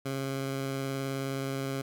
15% pulse tone with vibrato, 135.7 Hz, C#3, 36 cents flat, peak -25 dBFS, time 0.05-1.82 s, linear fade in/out 10 ms, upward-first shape square, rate 19 Hz, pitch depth 11 cents each way, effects none

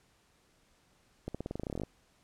accelerating click train, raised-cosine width 2 ms, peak -23 dBFS, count 16, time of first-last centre 1.28-1.835 s, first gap 66 ms, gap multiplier 0.91, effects pink hiss -68 dBFS RMS until 2.23 s + low-pass 10000 Hz 12 dB/octave

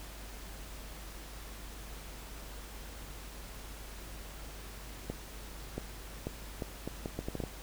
accelerating click train, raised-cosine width 2 ms, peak -22 dBFS, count 11, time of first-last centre 5.1-7.438 s, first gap 680 ms, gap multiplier 0.72, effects added 50 Hz sine -46 dBFS peak until 7.62 s + pink hiss -49 dBFS RMS until 7.62 s

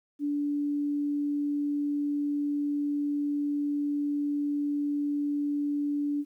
sine tone, 290 Hz, D4, 22 cents flat, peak -26 dBFS, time 0.19-6.25 s, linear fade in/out 50 ms, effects 11-bit

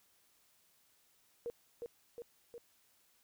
sine tone with echo, 473.4 Hz, A#4, 27 cents sharp, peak -37 dBFS, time 1.46-1.5 s, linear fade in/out 0 ms, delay 360 ms, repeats 3, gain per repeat -3 dB, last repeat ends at 2.58 s, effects white hiss -71 dBFS RMS until 3.23 s

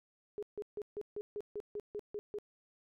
sine tone bursts, 415.3 Hz, G#4, in tune, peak -37 dBFS, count 11, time 0.38-2.386 s, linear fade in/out 0 ms, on 46 ms, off 150 ms, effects none

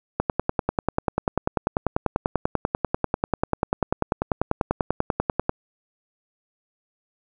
click train, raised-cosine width 1 ms, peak -6 dBFS, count 55, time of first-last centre 0.2-5.494 s, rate 10.2 Hz, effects none

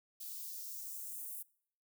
violet noise with high-pass filter sweep, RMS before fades -45 dBFS, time 0.2-1.43 s, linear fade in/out 10 ms, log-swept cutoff 3500 to 10000 Hz, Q 1.5, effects noise-tail reverb RT60 0.6 s tail -23 dB re dry

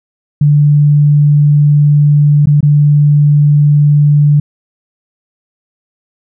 sine tone with dropouts, 146.83 Hz, D3, in tune, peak -4 dBFS, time 0.41-4.4 s, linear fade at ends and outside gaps 5 ms, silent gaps 2.458-2.47 / 2.607-2.628 s, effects none

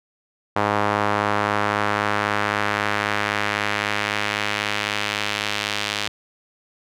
sawtooth tone with band-pass filter sweep, 103.83 Hz, G#2, in tune, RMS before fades -23 dBFS, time 0.56-6.08 s, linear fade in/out 5 ms, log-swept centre 1000 to 3400 Hz, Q 1.2, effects none

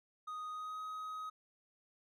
triangle tone with pitch glide, 1244.5 to 1261.9 Hz, D#6 to D#6, 0 to +24 cents, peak -39 dBFS, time 0.27-1.3 s, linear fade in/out 10 ms, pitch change +24 cents, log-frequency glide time 0.51-0.8 s, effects none

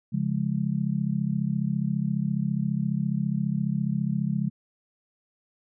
sine chord, Db major, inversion none, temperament just, 138.59 / 173.24 / 207.9 Hz, Db3 / F3 / Ab3, 0 / -14 / +2 cents, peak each -28 dBFS, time 0.12-4.5 s, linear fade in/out 20 ms, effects none

